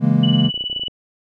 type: chord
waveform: triangle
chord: A# half-diminished seventh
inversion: first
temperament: equal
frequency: 138.59 / 164.81 / 207.7 / 233.1 Hz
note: C#3 / E3 / G#3 / A#3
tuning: 0 / 0 / 0 / 0 cents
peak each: -16 dBFS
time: 0-0.51 s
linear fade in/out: 50 ms
type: tone with tremolo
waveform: sine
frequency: 2960 Hz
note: F#7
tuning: in tune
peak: -18 dBFS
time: 0.23-0.88 s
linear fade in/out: 5 ms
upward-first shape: triangle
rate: 19 Hz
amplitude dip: 90%
type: clicks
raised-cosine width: 2 ms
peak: -25 dBFS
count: 12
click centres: 0.447 / 0.485 / 0.543 / 0.577 / 0.609 / 0.64 / 0.699 / 0.729 / 0.763 / 0.796 / 0.835 / 0.881 s
effects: none